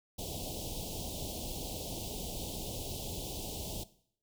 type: band-stop noise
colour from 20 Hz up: pink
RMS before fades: -40 dBFS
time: 0.18-3.84 s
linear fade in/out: 10 ms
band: 820 to 2900 Hz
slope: 48 dB/octave
effects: noise-tail reverb RT60 0.6 s tail -17 dB re dry